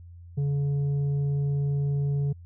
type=tone with tanh clipping; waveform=triangle; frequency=141.7 Hz; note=C#3; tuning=38 cents sharp; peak=-24 dBFS; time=0.37-2.33 s; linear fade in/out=10 ms; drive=9 dB; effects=added 86 Hz sine -43 dBFS peak until 2.45 s